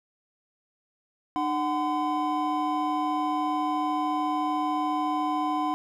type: tone cluster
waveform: triangle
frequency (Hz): 302.3 / 745 / 1022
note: D#4 / F#5 / C6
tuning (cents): -50 / +12 / -41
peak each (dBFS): -27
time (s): 1.36-5.74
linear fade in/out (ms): 0
effects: none